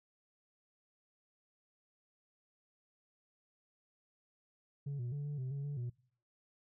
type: tone with pitch steps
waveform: sine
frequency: 141.4 / 121.3 / 144 / 146 / 129.2 / 140.2 / 144.1 / 121.4 Hz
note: C#3 / B2 / D3 / D3 / C3 / C#3 / D3 / B2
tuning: +35 / -31 / -34 / -10 / -21 / +20 / -33 / -29 cents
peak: -34 dBFS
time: 4.86-5.9 s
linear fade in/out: 10 ms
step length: 130 ms
effects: noise-tail reverb RT60 0.5 s tail -23 dB re dry + tanh soft clip ceiling -36 dBFS